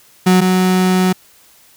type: tone pair in turn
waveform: 35% pulse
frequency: 183.9 / 184.78 Hz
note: F#3 / F#3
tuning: -10 / -2 cents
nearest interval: unison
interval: 8 cents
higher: second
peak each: -6 / -9 dBFS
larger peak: first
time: 0.26-0.41 / 0.41-1.13 s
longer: second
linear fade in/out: 10 ms
effects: white hiss -48 dBFS RMS until 1.76 s